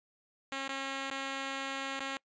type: tone with dropouts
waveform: 5% pulse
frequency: 271.2 Hz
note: C#4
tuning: 38 cents flat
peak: -24 dBFS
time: 0.52-2.17 s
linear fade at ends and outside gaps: 1 ms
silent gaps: 0.679-0.691 / 1.102-1.111 / 1.994-2.005 s
effects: noise-tail reverb RT60 0.1 s tail -24 dB re dry + resampled to 16000 Hz